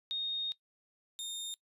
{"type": "tone pair in turn", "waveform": ["sine", "sawtooth"], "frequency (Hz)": [3706, 3659], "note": ["A#7", "A#7"], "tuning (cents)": [-11, -33], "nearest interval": "unison", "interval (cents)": 22, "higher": "first", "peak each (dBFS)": [-32, -35], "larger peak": "first", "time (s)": [[0.11, 0.52], [1.19, 1.54]], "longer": "first", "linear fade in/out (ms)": 0, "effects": ["noise-tail reverb RT60 0.1 s tail -20 dB re dry", "resampled to 32000 Hz"]}